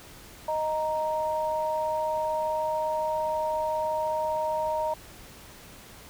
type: tone pair together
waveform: sine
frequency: 622.3 / 932.4 Hz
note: D#5 / A#5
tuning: 0 / 0 cents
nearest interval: perfect fifth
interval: 700 cents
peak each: -28 dBFS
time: 0.48-4.94 s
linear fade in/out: 5 ms
effects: pink hiss -48 dBFS RMS until 6.09 s